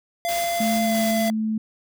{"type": "tone with pitch glide", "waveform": "square", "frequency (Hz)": [687, 675.6], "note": ["F5", "E5"], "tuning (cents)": [-29, 42], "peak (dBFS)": -23, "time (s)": [0.25, 1.3], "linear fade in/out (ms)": 0, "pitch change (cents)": -29, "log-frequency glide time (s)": [0.83, 0.96]}
{"type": "noise with tremolo", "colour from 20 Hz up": "white", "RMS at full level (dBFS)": -31, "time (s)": [0.28, 1.29], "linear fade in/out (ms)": 10, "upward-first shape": "square", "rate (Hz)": 3, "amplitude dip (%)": 30}
{"type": "tone", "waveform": "sine", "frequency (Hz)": 218.2, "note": "A3", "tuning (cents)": -14, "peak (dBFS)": -21, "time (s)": [0.6, 1.58], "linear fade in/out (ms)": 5}
{"effects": []}